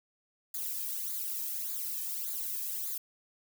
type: noise with flanger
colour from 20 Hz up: violet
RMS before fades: -36 dBFS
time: 0.54-2.98 s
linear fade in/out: 5 ms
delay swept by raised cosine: 0.35 to 1.45 ms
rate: 1.7 Hz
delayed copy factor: -0.9
effects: none